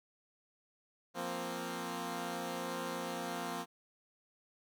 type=chord; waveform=10% pulse; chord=F suspended fourth; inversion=none; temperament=equal; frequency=174.61 / 233.1 / 261.6 Hz; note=F3 / Bb3 / C4; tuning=0 / 0 / 0 cents; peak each=-34 dBFS; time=1.14-3.66 s; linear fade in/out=50 ms; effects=none